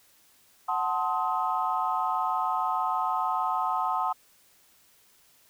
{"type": "chord", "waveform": "sine", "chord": "F# diminished seventh", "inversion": "none", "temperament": "equal with one note detuned", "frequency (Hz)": [740, 880, 1046.5, 1264.8], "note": ["F#5", "A5", "C6", "Eb6"], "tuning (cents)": [0, 0, 0, 28], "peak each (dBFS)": -30, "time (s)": [0.68, 4.13], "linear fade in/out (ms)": 10, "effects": ["tanh soft clip ceiling -14 dBFS", "white hiss -61 dBFS RMS until 5.49 s"]}